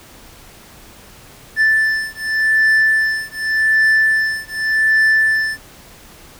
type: beating tone pair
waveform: triangle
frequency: 1760 / 1760.86 Hz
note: A6 / A6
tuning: 0 / +1 cents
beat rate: 0.86 Hz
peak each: -14 dBFS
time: 1.56-5.58 s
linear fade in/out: 50 ms
effects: pink hiss -42 dBFS RMS until 6.39 s